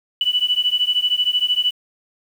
sine beating tone pair, 2960 / 2973 Hz, F#7 / F#7, 0 / +8 cents, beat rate 13 Hz, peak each -19 dBFS, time 0.21-1.71 s, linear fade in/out 2 ms, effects 7-bit

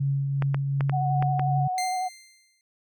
sine tone with tremolo, 138.59 Hz, C#3, in tune, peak -21 dBFS, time 0-1.68 s, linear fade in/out 10 ms, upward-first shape triangle, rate 2.7 Hz, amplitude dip 35%
clicks, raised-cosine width 0.5 ms, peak -15 dBFS, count 6, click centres 0.423 / 0.545 / 0.808 / 0.896 / 1.225 / 1.395 s
sine tone with vibrato, 740 Hz, F#5, in tune, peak -25 dBFS, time 0.92-2.09 s, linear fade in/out 20 ms, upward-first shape square, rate 11 Hz, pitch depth 17 cents each way
15% pulse tone with exponential decay, 2090 Hz, C7, 2 cents flat, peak -22 dBFS, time 1.78-2.61 s, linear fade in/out 1 ms, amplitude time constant 180 ms
effects none

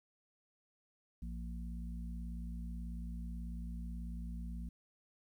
harmonic tone, 58.27 Hz, A#1, in tune, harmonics 1 / 3 / 4, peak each -41 / -47 / -51 dBFS, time 1.22-4.69 s, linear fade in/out 5 ms, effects 12-bit

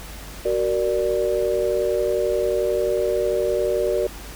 sine chord, Gb augmented, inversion none, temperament equal with one note detuned, 374.9 / 466.2 / 587.3 Hz, Gb4 / Bb4 / D5, +23 / 0 / 0 cents, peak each -23 dBFS, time 0.45-4.07 s, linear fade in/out 5 ms, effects added 50 Hz sine -38 dBFS peak until 4.35 s + pink hiss -39 dBFS RMS until 4.35 s

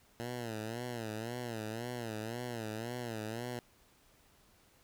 10% pulse tone with vibrato, 115.5 Hz, A#2, 16 cents flat, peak -30 dBFS, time 0.2-3.59 s, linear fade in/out 0 ms, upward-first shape sine, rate 1.9 Hz, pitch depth 120 cents each way, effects pink hiss -66 dBFS RMS until 4.83 s

